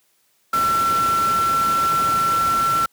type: tone in noise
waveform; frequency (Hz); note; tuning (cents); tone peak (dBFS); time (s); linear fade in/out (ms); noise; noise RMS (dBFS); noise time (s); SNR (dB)
sine; 1350; E6; +41; -16; 0.53-2.86; 5; pink; -28; 0.53-2.86; +9
effects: white hiss -63 dBFS RMS until 2.92 s + high-pass 100 Hz 12 dB/octave